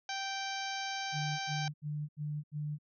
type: harmonic tone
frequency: 781 Hz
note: G5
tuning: 7 cents flat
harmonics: 1 / 2 / 3 / 4 / 5 / 6 / 7 / 8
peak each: -39 / -42 / -44 / -45 / -46 / -47 / -47 / -48 dBFS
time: 0.09-1.68 s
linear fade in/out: 2 ms
type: tone bursts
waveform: sine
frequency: 149.2 Hz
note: D3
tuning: 28 cents sharp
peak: -34 dBFS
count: 5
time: 1.12-2.786 s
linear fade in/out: 50 ms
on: 270 ms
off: 79 ms
effects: none